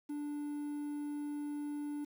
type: tone with quantisation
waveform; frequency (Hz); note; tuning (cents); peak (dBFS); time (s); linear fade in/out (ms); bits
triangle; 293; D4; -4; -35; 0.09-2.05; 10; 10
effects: none